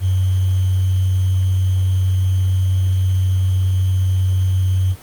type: tone with sample-and-hold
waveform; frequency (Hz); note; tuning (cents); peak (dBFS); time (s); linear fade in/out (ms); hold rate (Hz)
sine; 93.3; F#2; +15; -13; 0-4.96; 50; 3150
effects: pink hiss -41 dBFS RMS until 5.02 s + Opus 32 kbps